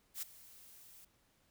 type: noise with ADSR envelope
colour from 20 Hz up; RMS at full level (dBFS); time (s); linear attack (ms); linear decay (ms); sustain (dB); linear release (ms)
blue; -39; 0.14-1.05; 83; 12; -19; 6
effects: pink hiss -73 dBFS RMS until 1.5 s